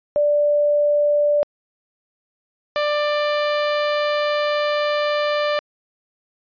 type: tone pair in turn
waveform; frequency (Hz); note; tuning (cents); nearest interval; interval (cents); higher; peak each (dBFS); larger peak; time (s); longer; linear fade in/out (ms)
sine / sawtooth; 587.3 / 592.1; D5 / D5; 0 / +14; unison; 14; second; -14 / -14; neither; 0.16-1.43 / 2.76-5.59; second; 0
effects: resampled to 11025 Hz